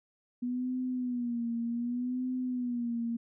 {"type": "tone with vibrato", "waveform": "sine", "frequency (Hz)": 243.5, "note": "B3", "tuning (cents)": -24, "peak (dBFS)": -30, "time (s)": [0.42, 3.17], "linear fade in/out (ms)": 10, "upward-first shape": "sine", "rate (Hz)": 0.66, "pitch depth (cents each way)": 78, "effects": []}